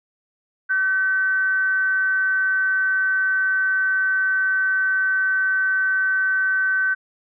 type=tone with frequency modulation; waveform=sine; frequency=1526 Hz; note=G6; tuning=47 cents flat; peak=-17 dBFS; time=0.69-6.95 s; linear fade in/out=20 ms; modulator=372 Hz; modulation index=0.21; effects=none